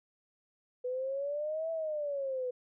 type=exponential two-way sweep; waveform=sine; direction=up then down; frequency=493.9 to 659.3 to 493.9 Hz; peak=-32 dBFS; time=0.84-2.51 s; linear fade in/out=10 ms; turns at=1.71 s; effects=none